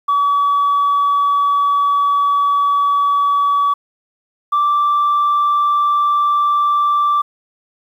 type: tone pair in turn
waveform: sine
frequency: 1140 / 1170 Hz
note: C#6 / D6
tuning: +48 / -7 cents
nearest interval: unison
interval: 45 cents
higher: second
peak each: -10 dBFS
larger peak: neither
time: 0.08-3.74 / 4.52-7.22 s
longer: first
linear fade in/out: 10 ms
effects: tanh soft clip ceiling -9 dBFS + 8-bit